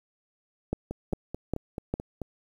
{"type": "two click trains", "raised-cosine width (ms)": 2, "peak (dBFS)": [-14, -20], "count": [4, 7], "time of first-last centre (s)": [[0.73, 1.94], [0.91, 2.217]], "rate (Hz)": [2.48, 4.59], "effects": ["9-bit"]}